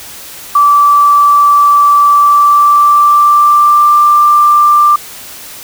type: tone with pitch glide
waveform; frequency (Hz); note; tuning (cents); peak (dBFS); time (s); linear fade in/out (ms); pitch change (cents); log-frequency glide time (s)
sine; 1161 to 1184; D6 to D6; -20 to +14; -3; 0.55-4.96; 5; +34; 2.09-4
effects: white hiss -29 dBFS RMS until 5.63 s